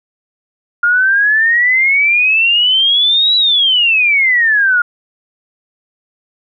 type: exponential two-way sweep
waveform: sine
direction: up then down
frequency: 1406 to 3951 to 1406 Hz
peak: -8 dBFS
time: 0.83-4.82 s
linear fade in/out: 5 ms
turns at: 3.36 s
effects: none